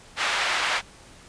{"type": "band-pass noise", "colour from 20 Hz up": "white", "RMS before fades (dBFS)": -25, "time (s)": [0.16, 0.82], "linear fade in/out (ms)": 50, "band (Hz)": [810, 2500], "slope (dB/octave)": 12, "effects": ["pink hiss -49 dBFS RMS until 1.28 s", "resampled to 22050 Hz"]}